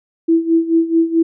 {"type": "tone with tremolo", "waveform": "sine", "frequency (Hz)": 329.6, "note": "E4", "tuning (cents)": 0, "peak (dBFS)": -8, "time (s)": [0.28, 1.23], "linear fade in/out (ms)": 10, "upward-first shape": "sine", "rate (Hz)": 4.6, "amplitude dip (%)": 80, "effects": []}